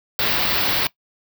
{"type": "band-stop noise", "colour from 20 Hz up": "white", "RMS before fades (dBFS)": -20, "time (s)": [0.19, 0.87], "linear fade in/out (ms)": 2, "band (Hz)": [5000, 16000], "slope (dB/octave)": 48, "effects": ["noise-tail reverb RT60 0.1 s tail -20 dB re dry"]}